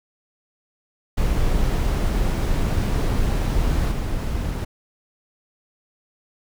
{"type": "noise with level steps", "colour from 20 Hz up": "brown", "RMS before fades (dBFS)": [-20, -24], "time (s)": [1.17, 4.65], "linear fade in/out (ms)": 10, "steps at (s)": 3.91, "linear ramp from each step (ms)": 10, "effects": []}